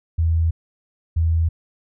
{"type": "tone pair in turn", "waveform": "sine", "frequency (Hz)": [82, 82], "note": ["E2", "E2"], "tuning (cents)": [-9, -9], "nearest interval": "unison", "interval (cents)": 0, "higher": "neither", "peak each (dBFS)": -15, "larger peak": "neither", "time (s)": [[0.18, 0.51], [1.16, 1.49]], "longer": "neither", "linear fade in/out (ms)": 10, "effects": []}